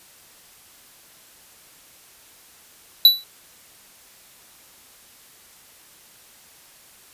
square tone with exponential decay, 3951 Hz, B7, in tune, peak -5 dBFS, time 3.05-3.24 s, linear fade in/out 2 ms, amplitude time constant 40 ms, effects white hiss -50 dBFS RMS until 7.13 s + resampled to 32000 Hz

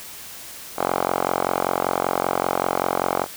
5% pulse tone with band-pass filter, 45.17 Hz, F#1, 41 cents flat, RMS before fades -23 dBFS, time 0.76-3.27 s, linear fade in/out 50 ms, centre 870 Hz, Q 9.1, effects white hiss -38 dBFS RMS until 3.36 s

